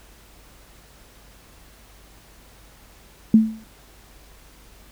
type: tone with exponential decay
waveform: sine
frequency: 220.2 Hz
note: A3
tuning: 2 cents sharp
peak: -6 dBFS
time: 3.34-3.64 s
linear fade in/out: 2 ms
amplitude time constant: 64 ms
effects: added 50 Hz sine -51 dBFS peak until 4.91 s + pink hiss -51 dBFS RMS until 4.91 s